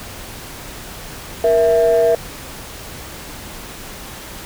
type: tone pair together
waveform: sine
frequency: 471.6 / 660 Hz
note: A#4 / E5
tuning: +20 / +2 cents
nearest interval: tritone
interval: 582 cents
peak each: -12 dBFS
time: 1.44-2.15 s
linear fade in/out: 2 ms
effects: tanh soft clip ceiling -6 dBFS + pink hiss -33 dBFS RMS until 4.45 s